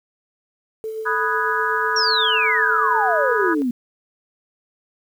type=tone with tremolo; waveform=sine; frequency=440 Hz; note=A4; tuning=in tune; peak=-24 dBFS; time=0.84-3.62 s; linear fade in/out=0 ms; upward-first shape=sine; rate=8.1 Hz; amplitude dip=35%
type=chord; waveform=sine; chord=G# minor seventh; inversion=first; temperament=equal; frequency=987.8 / 1244.5 / 1480 / 1661.2 Hz; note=B5 / D#6 / F#6 / G#6; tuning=0 / 0 / 0 / 0 cents; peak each=-24 dBFS; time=1.05-3.55 s; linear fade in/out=20 ms
type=exponential sweep; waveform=sine; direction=down; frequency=5700 to 233.1 Hz; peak=-18 dBFS; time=1.96-3.71 s; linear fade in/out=5 ms
effects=8-bit